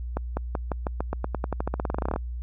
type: accelerating click train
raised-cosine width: 1 ms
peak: -13 dBFS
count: 25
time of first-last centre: 0.17-2.161 s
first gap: 200 ms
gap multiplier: 0.91
effects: added 60 Hz sine -30 dBFS peak until 2.42 s